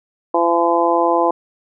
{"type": "harmonic tone", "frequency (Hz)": 170, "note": "F3", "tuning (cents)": -46, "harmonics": [2, 3, 4, 5, 6], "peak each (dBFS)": [-19, -19, -19, -19, -19], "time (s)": [0.34, 1.31], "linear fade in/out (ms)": 5, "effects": []}